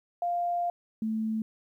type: tone pair in turn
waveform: sine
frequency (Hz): 698.5 / 220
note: F5 / A3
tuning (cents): 0 / 0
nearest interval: octave + minor sixth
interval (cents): 2000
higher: first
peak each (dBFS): -26 / -27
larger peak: first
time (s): 0.22-0.7 / 1.02-1.42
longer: first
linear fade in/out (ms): 2
effects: 11-bit